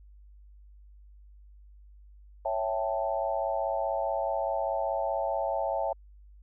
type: chord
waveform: sine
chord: A dominant seventh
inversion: first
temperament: equal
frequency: 554.4 / 659.3 / 784 / 880 Hz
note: C#5 / E5 / G5 / A5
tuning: 0 / 0 / 0 / 0 cents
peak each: -32 / -31 / -34 / -34 dBFS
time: 2.45-5.93 s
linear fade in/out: 5 ms
effects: added 50 Hz sine -50 dBFS peak until 6.42 s